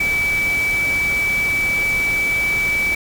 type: tone in noise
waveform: sine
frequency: 2300 Hz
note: D7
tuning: 37 cents flat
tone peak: -16 dBFS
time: 0-2.95 s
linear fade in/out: 5 ms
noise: pink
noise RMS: -29 dBFS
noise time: 0-2.95 s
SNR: +10 dB
effects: none